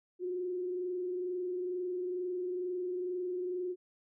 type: tone with frequency modulation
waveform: sine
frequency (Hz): 361.5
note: F#4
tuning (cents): -40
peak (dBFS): -33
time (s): 0.19-3.76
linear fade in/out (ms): 50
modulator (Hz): 22.2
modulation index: 0.37
effects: none